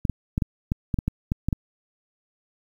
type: clicks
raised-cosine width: 5 ms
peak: -10 dBFS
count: 11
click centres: 0.052 / 0.097 / 0.379 / 0.422 / 0.719 / 0.942 / 0.988 / 1.08 / 1.319 / 1.486 / 1.528 s
effects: 8-bit